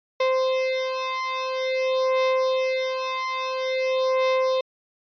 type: beating tone pair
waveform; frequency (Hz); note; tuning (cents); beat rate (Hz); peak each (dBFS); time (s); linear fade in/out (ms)
35% pulse; 520 / 520.49; C5 / C5; -11 / -9; 0.49; -23; 0.2-4.61; 5
effects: resampled to 11025 Hz